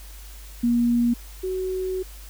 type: tone pair in turn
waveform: sine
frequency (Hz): 238.1 / 373.4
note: A#3 / F#4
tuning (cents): +37 / +16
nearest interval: minor sixth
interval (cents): 779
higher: second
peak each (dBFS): -17 / -24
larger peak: first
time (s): 0.63-1.14 / 1.43-2.03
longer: second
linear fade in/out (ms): 10
effects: added 50 Hz sine -39 dBFS peak until 2.29 s + white hiss -47 dBFS RMS until 2.29 s